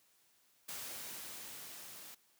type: noise with level ramp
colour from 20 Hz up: white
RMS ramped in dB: -44 to -52 dBFS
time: 0.68-2.15 s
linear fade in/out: 10 ms
effects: white hiss -71 dBFS RMS until 2.39 s + high-pass 100 Hz 12 dB/octave